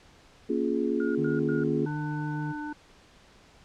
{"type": "chord", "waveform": "sine", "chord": "Bb minor seventh", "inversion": "none", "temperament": "just", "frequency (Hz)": [233.1, 279.7, 349.6, 419.5], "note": ["Bb3", "Db4", "F4", "Ab4"], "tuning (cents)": [0, 16, 2, 17], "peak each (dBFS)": -30, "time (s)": [0.49, 1.86], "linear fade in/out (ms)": 10}
{"type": "tone bursts", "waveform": "sine", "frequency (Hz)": 1430, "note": "F6", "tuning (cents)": 41, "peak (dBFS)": -37, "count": 3, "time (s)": [1, 1.636], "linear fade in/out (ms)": 2, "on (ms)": 150, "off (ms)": 93}
{"type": "tone", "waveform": "triangle", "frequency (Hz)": 150.8, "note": "D3", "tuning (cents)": 46, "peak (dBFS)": -29, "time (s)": [1.17, 2.53], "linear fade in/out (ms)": 20}
{"type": "harmonic tone", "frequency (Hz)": 298.8, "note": "D4", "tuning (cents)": 30, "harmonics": [1, 3, 5], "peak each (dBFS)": [-34, -39, -41], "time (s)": [1.86, 2.73], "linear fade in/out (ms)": 5}
{"effects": ["pink hiss -56 dBFS RMS until 3.64 s", "low-pass 6000 Hz 12 dB/octave"]}